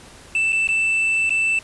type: tone with dropouts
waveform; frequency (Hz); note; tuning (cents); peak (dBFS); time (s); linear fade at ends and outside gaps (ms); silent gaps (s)
triangle; 2653; E7; +10; -15; 0.35-1.59; 2; 0.523-0.528 / 0.673-0.688 / 1.295-1.305
effects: pink hiss -44 dBFS RMS until 1.63 s + resampled to 24000 Hz